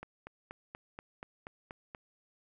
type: click train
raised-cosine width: 0.5 ms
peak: -28 dBFS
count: 9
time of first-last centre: 0.03-1.948 s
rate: 4.17 Hz
effects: none